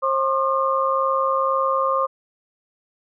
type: tone cluster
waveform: sine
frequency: 535 / 1066 / 1208 Hz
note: C5 / C6 / D6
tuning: +38 / +32 / +48 cents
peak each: -22 dBFS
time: 0.02-2.07 s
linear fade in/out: 20 ms
effects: none